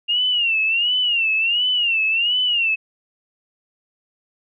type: tone with vibrato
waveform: sine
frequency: 2794 Hz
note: F7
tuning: in tune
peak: -16 dBFS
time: 0.08-2.76 s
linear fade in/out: 20 ms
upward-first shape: sine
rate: 1.4 Hz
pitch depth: 130 cents each way
effects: none